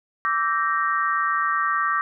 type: chord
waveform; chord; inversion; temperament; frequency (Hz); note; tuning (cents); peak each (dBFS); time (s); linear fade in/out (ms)
sine; E half-diminished seventh; third; equal with one note detuned; 1159.8 / 1318.5 / 1568 / 1864.7; D6 / E6 / G6 / Bb6; -22 / 0 / 0 / 0; -22 / -27 / -28 / -27; 0.25-2.01; 0
effects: none